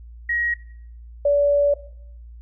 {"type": "tone pair in turn", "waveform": "sine", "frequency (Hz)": [1895, 574.6], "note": ["A#6", "D5"], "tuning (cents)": [28, -38], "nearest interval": "octave + major sixth", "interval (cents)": 2066, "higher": "first", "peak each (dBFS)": [-20, -14], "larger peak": "second", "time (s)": [[0.29, 0.54], [1.25, 1.74]], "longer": "second", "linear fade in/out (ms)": 5, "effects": ["noise-tail reverb RT60 0.6 s tail -17 dB re dry", "added 58 Hz sine -38 dBFS peak until 2.41 s"]}